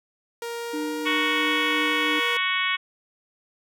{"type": "tone with pitch glide", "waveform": "sawtooth", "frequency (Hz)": [468.5, 476.4], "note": ["A#4", "A#4"], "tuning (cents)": [9, 38], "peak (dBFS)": -26, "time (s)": [0.42, 2.37], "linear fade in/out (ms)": 2, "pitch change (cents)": 29, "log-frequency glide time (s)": [0.56, 1.55]}
{"type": "tone with tremolo", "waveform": "triangle", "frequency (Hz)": 302, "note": "D4", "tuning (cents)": 48, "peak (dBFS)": -25, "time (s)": [0.73, 2.2], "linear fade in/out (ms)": 10, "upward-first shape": "sine", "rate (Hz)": 3, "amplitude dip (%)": 30}
{"type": "harmonic tone", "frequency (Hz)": 370.7, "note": "F#4", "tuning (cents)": 3, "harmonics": [3, 4, 5, 6, 7, 8, 9, 10], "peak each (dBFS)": [-29, -32, -29, -26, -33, -32, -30, -42], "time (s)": [1.05, 2.77], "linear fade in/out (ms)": 20}
{"effects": []}